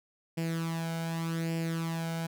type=tone with flanger; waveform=sawtooth; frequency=164.81 Hz; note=E3; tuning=in tune; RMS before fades=-33 dBFS; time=0.37-2.27 s; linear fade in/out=10 ms; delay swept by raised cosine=0.39 to 1.35 ms; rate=0.85 Hz; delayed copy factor=+0.65; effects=none